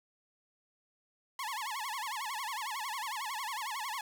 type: tone with vibrato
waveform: sawtooth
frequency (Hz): 970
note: B5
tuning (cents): -31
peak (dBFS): -32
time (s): 1.39-4.01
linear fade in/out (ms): 2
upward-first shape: sine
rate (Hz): 11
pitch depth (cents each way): 250
effects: 11-bit